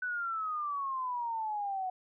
sine exponential sweep, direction down, 1504 to 735 Hz, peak -32 dBFS, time 0.02-1.9 s, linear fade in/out 5 ms, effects none

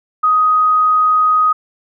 sine tone, 1252 Hz, D#6, 10 cents sharp, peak -9 dBFS, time 0.23-1.53 s, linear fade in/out 10 ms, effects none

